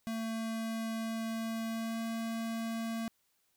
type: tone with pitch glide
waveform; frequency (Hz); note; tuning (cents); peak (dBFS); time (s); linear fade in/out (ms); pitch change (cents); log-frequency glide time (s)
square; 224.9 to 226.9; A3 to A#3; +38 to -47; -35; 0.07-3.08; 0; +15; 1.68-2
effects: white hiss -75 dBFS RMS until 3.56 s